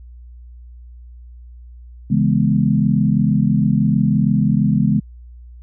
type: chord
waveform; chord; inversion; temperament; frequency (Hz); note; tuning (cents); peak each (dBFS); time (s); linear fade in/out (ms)
sine; C# minor seventh; none; equal; 138.59 / 164.81 / 207.7 / 246.9; C#3 / E3 / G#3 / B3; 0 / 0 / 0 / 0; -18 / -19 / -16 / -21; 2.1-5; 10
effects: added 60 Hz sine -36 dBFS peak until 5.62 s